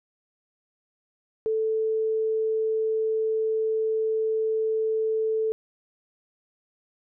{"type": "tone", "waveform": "sine", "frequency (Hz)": 440, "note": "A4", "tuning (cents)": 0, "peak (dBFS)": -22, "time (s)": [1.46, 5.52], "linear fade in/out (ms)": 0, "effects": []}